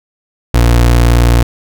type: tone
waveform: 30% pulse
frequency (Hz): 59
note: A#1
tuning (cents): +22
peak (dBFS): -3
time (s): 0.54-1.43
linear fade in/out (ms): 5
effects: none